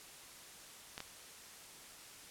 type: clicks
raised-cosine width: 0.2 ms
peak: -25 dBFS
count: 2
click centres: 0.979 / 1.004 s
effects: white hiss -54 dBFS RMS until 2.3 s + low-pass 11000 Hz 12 dB/octave